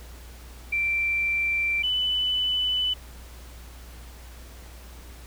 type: tone pair in turn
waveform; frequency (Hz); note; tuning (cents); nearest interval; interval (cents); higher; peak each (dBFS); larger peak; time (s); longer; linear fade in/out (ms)
sine; 2349 / 2996; D7 / F#7; 0 / +21; major third; 421; second; -22; neither; 0.72-1.83 / 1.83-2.94; neither; 10
effects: added 60 Hz sine -42 dBFS peak until 5.26 s + pink hiss -49 dBFS RMS until 5.26 s